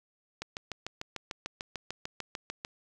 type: click train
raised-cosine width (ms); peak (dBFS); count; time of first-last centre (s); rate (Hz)
0.2; -19; 16; 0.42-2.649; 6.73
effects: none